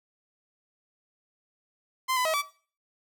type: tone with pitch steps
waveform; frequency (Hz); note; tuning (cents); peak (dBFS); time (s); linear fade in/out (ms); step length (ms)
sawtooth; 1037 / 1004 / 637 / 1152; C6 / B5 / D#5 / D6; -16 / +28 / +41 / -34; -21; 2.08-2.424; 20; 86
effects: noise-tail reverb RT60 0.4 s tail -17 dB re dry